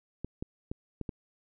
clicks, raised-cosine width 3 ms, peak -22 dBFS, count 5, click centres 0.246 / 0.425 / 0.715 / 1.013 / 1.092 s, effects none

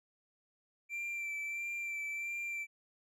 triangle tone with vibrato, 2349 Hz, D7, in tune, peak -35 dBFS, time 0.89-2.67 s, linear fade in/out 50 ms, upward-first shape sine, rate 1.5 Hz, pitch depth 22 cents each way, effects none

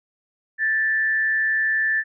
sine tone with frequency modulation, 1760 Hz, A6, in tune, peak -18 dBFS, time 0.58-2.04 s, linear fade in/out 50 ms, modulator 132 Hz, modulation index 0.37, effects none

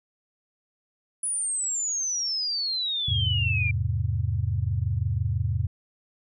sine exponential sweep, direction down, 10000 to 2349 Hz, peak -25 dBFS, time 1.23-3.71 s, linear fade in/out 5 ms
sine chord, E augmented, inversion none, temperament just, 82.41 / 103.01 / 128.76 Hz, E2 / G#2 / B#2, 0 / -14 / -27 cents, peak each -28 / -26 / -29 dBFS, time 3.08-5.67 s, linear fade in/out 5 ms
effects none

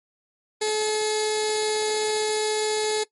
15% pulse tone with notch filter, 428.9 Hz, A4, 44 cents flat, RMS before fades -24 dBFS, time 0.61-3.04 s, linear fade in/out 10 ms, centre 1200 Hz, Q 0.55, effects noise-tail reverb RT60 0.1 s tail -20 dB re dry + MP3 48 kbps

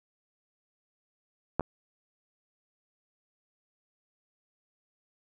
clicks, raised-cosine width 1 ms, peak -11 / -23 dBFS, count 2, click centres 1.596 / 1.608 s, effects none

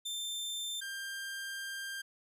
sawtooth tone pair in turn, 3572 / 1591.1 Hz, A7 / G6, +25 / +25 cents, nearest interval octave + major second, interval 1400 cents, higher first, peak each -33 / -35 dBFS, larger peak first, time 0.05-0.81 / 0.81-2.02 s, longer second, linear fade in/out 10 ms, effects resampled to 32000 Hz

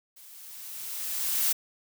blue noise with level ramp, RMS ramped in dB -51 to -24 dBFS, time 0.16-1.53 s, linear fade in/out 10 ms, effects none

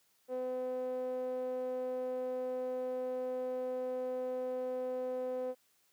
sawtooth tone with band-pass filter, 254.1 Hz, B3, 49 cents sharp, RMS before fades -37 dBFS, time 0.28-5.55 s, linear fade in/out 50 ms, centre 530 Hz, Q 5.1, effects white hiss -72 dBFS RMS until 5.92 s + high-pass 100 Hz 12 dB/octave

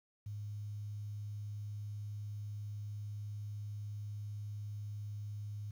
sine tone with quantisation, 103.83 Hz, G#2, in tune, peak -40 dBFS, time 0.26-5.71 s, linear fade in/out 5 ms, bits 11, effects none

